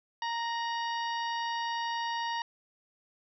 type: harmonic tone with a mistuned harmonic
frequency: 931 Hz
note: A#5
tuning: 2 cents flat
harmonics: 1 / 2 / 3 / 4 / 5 / 6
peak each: -32 / -38 / -42 / -44 / -46 / -48 dBFS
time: 0.22-2.42 s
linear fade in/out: 2 ms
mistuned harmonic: 3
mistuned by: +65 cents
effects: none